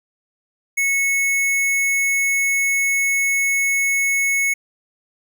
square tone, 2200 Hz, C#7, 14 cents flat, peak -17 dBFS, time 0.77-4.54 s, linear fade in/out 10 ms, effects none

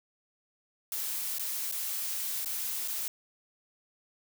blue noise with dropouts, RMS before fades -34 dBFS, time 0.92-3.08 s, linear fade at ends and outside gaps 1 ms, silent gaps 1.384-1.395 / 1.714-1.723 / 2.447-2.458 / 2.877-2.882 s, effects none

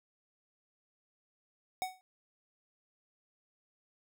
square tone with exponential decay, 746 Hz, F#5, 14 cents sharp, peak -30 dBFS, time 1.82-2.01 s, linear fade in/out 0 ms, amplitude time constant 41 ms, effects none

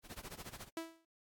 pink noise with tremolo, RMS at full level -46 dBFS, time 0.03-0.7 s, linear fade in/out 50 ms, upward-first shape sine, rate 14 Hz, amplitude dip 90%
sawtooth tone with exponential decay, 328 Hz, E4, 9 cents flat, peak -33 dBFS, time 0.77-1.05 s, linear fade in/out 2 ms, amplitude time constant 60 ms
effects AAC 64 kbps

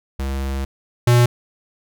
square tone pair in turn, 67.6 / 120.9 Hz, C#2 / B2, -43 / -36 cents, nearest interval minor seventh, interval 1007 cents, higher second, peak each -22 / -11 dBFS, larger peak second, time 0.19-0.65 / 1.07-1.26 s, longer first, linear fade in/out 5 ms, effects none

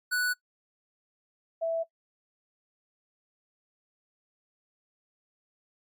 square / sine tone pair in turn, 1480 / 659.3 Hz, F#6 / E5, 0 / 0 cents, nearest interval octave + major second, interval 1400 cents, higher first, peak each -26 dBFS, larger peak neither, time 0.11-0.34 / 1.61-1.84 s, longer neither, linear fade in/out 20 ms, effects noise-tail reverb RT60 0.1 s tail -21 dB re dry + Opus 48 kbps

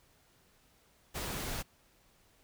pink noise, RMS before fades -38 dBFS, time 1.14-1.63 s, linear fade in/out 20 ms, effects pink hiss -67 dBFS RMS until 2.43 s

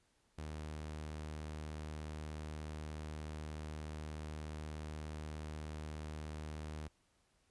sawtooth tone, 76.7 Hz, D#2, 24 cents flat, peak -39 dBFS, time 0.38-6.88 s, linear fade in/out 5 ms, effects pink hiss -75 dBFS RMS until 7.5 s + resampled to 24000 Hz

